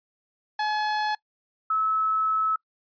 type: tone pair in turn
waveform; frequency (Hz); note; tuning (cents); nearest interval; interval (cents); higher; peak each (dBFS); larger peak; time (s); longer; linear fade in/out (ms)
30% pulse / sine; 850 / 1298.1; G#5 / E6; +40 / -27; perfect fifth; 733; second; -21; neither; 0.59-1.15 / 1.7-2.56; second; 5
effects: noise-tail reverb RT60 0.1 s tail -24 dB re dry + resampled to 11025 Hz